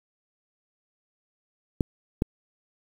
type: clicks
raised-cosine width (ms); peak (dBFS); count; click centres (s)
3; -9; 2; 1.808 / 2.221
effects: 7-bit